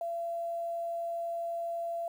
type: tone with quantisation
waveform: sine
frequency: 678 Hz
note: E5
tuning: 49 cents sharp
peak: -32 dBFS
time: 0.01-2.08 s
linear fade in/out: 2 ms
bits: 10
effects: none